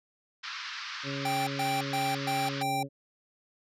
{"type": "band-pass noise", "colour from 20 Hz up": "pink", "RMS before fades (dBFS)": -39, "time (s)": [0.43, 2.63], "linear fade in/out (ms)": 10, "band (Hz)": [1100, 5400], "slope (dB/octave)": 48}
{"type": "harmonic tone", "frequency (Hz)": 138.59, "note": "C#3", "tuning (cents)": 0, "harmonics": [1, 2, 3, 4], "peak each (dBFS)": [-37, -37, -43, -41], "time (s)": [1.03, 2.89], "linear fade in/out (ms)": 50}
{"type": "tone bursts", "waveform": "square", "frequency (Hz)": 785, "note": "G5", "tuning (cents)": 2, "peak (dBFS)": -29, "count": 5, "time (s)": [1.25, 2.83], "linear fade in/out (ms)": 5, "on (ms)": 220, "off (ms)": 120}
{"effects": ["resampled to 32000 Hz"]}